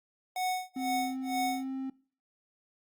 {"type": "tone with tremolo", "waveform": "square", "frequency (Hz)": 738, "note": "F#5", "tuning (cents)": -5, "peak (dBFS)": -28, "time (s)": [0.36, 1.65], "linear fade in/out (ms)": 2, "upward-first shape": "sine", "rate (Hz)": 2.1, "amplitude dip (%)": 100}
{"type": "tone with pitch glide", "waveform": "triangle", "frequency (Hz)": [261.6, 265.3], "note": ["C4", "C4"], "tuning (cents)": [0, 24], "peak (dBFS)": -31, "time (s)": [0.76, 1.9], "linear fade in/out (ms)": 5, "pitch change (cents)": 24, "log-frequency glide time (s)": [1.08, 1.73]}
{"effects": ["noise-tail reverb RT60 0.4 s tail -21 dB re dry", "Opus 48 kbps"]}